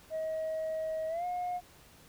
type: tone with pitch glide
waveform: sine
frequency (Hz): 635 to 716.9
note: D#5 to F5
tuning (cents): +35 to +45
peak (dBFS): -30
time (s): 0.1-1.61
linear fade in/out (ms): 50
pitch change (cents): +210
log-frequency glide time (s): 1.08-1.25
effects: tanh soft clip ceiling -30 dBFS + pink hiss -58 dBFS RMS until 2.08 s